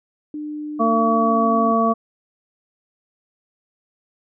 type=tone with pitch glide; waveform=sine; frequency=300.1 to 275.2 Hz; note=D4 to C#4; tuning=+38 to -12 cents; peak=-26 dBFS; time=0.34-1.72 s; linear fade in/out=2 ms; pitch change=-150 cents; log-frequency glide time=1.17-1.49 s
type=harmonic tone; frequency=226.7 Hz; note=A#3; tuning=48 cents flat; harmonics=1 / 2 / 3 / 5; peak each=-19 / -24 / -20 / -19 dBFS; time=0.79-1.94 s; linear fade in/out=20 ms
effects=none